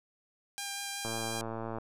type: tone with vibrato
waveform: 5% pulse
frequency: 800 Hz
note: G5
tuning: 35 cents sharp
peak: -24 dBFS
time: 0.58-1.41 s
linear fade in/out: 0 ms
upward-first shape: sine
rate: 5.4 Hz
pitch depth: 8 cents each way
type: click train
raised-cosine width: 1 ms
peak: -24 dBFS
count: 84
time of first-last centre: 1.05-1.785 s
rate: 113 Hz
effects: none